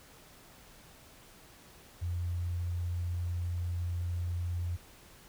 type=tone; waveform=sine; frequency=87.31 Hz; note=F2; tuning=in tune; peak=-31 dBFS; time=2.01-4.77 s; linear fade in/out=20 ms; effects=pink hiss -56 dBFS RMS until 5.28 s